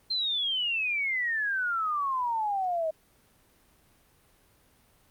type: exponential sweep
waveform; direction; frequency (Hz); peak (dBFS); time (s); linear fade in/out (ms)
sine; down; 4186 to 622.3; -26; 0.1-2.91; 10
effects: pink hiss -63 dBFS RMS until 5.1 s + Opus 32 kbps